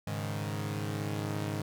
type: chord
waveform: sawtooth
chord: Ab suspended fourth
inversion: none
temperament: equal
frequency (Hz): 103.83 / 138.59 / 155.56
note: Ab2 / Db3 / Eb3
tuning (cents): 0 / 0 / 0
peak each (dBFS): -31 / -36 / -34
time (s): 0.07-1.62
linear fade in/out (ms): 5
effects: none